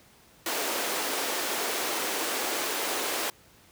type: high-pass noise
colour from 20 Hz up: pink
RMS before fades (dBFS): -30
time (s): 0.46-3.3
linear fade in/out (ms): 2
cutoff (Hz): 320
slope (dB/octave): 24
effects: pink hiss -57 dBFS RMS until 3.71 s + high-pass 60 Hz 12 dB/octave